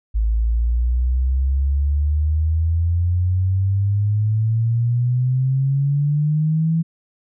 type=exponential sweep; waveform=sine; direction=up; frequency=53.3 to 165.5 Hz; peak=-15 dBFS; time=0.14-6.83 s; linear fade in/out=20 ms; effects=none